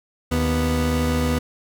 30% pulse tone pair together, 77.77 / 246.9 Hz, D#2 / B3, 0 / 0 cents, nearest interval octave + minor sixth, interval 2000 cents, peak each -19 dBFS, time 0.31-1.39 s, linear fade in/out 10 ms, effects none

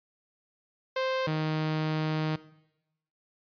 sawtooth tone pair in turn, 523 / 155.91 Hz, C5 / D#3, -1 / +4 cents, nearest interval octave + major sixth, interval 2095 cents, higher first, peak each -23 dBFS, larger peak neither, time 0.96-1.27 / 1.27-2.36 s, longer second, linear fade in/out 5 ms, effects noise-tail reverb RT60 0.9 s tail -19 dB re dry + resampled to 11025 Hz

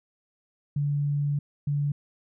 sine tone pair in turn, 144.3 / 144.3 Hz, D3 / D3, -30 / -30 cents, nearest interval unison, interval 0 cents, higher neither, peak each -23 / -23 dBFS, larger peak neither, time 0.76-1.39 / 1.67-1.92 s, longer first, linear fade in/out 5 ms, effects none

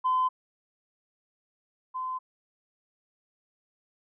sine tone pair in turn, 1023 / 1027.4 Hz, C6 / C6, -39 / -32 cents, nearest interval unison, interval 7 cents, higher second, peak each -21 / -30 dBFS, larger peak first, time 0.04-0.29 / 1.94-2.19 s, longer neither, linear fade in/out 20 ms, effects tanh soft clip ceiling -18 dBFS

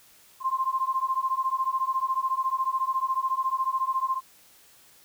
sine beating tone pair, 1046.5 / 1060.5 Hz, C6 / C6, 0 / +23 cents, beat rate 14 Hz, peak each -27 dBFS, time 0.4-4.21 s, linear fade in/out 50 ms, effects white hiss -56 dBFS RMS until 5.04 s

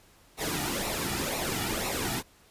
pink noise with flanger, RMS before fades -31 dBFS, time 0.37-2.23 s, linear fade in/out 50 ms, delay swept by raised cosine 0.62 to 1.92 ms, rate 2 Hz, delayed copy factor -0.65, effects pink hiss -59 dBFS RMS until 2.5 s + resampled to 32000 Hz

